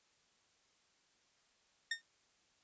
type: tone with exponential decay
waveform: sawtooth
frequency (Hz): 1829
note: A#6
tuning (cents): -33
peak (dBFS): -28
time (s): 1.91-2.02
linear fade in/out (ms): 5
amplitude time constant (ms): 23
effects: white hiss -73 dBFS RMS until 2.63 s + resampled to 16000 Hz